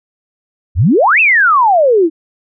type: exponential two-way sweep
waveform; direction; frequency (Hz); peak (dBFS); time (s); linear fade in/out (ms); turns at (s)
sine; up then down; 69 to 2722 to 306.1; -6; 0.75-2.1; 50; 1.2
effects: none